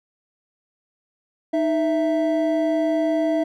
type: tone pair together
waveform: triangle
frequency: 310.7 / 659.3 Hz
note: D#4 / E5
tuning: -2 / 0 cents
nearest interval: octave + minor second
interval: 1302 cents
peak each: -19 dBFS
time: 1.53-3.44 s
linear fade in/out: 10 ms
effects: none